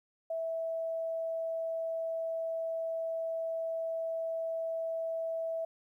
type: tone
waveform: sine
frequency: 655 Hz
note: E5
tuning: 11 cents flat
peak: -32 dBFS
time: 0.3-5.65 s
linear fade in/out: 5 ms
effects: 12-bit